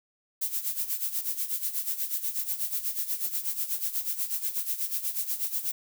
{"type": "noise with tremolo", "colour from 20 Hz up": "violet", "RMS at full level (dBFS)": -28, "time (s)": [0.41, 5.72], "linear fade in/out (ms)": 10, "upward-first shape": "sine", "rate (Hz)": 8.2, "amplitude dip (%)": 75, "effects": []}